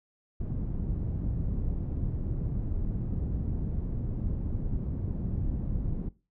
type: low-pass noise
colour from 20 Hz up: pink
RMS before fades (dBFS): -31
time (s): 0.4-6.09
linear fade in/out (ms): 5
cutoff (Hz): 190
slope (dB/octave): 12
effects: noise-tail reverb RT60 0.3 s tail -19 dB re dry